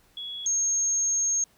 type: tone pair in turn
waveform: sine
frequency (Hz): 3362 / 6480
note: G#7 / G#8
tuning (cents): +20 / -43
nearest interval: major seventh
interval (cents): 1137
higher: second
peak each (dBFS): -33 / -22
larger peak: second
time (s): 0.17-0.46 / 0.46-1.44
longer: second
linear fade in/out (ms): 2
effects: pink hiss -62 dBFS RMS until 1.57 s